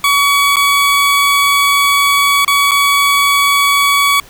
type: tone with dropouts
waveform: 20% pulse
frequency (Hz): 1131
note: C#6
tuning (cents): +34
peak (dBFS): -4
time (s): 0.04-4.2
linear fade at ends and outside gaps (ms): 2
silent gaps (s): 0.559-0.567 / 2.448-2.478 / 2.711-2.716
effects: pink hiss -40 dBFS RMS until 4.29 s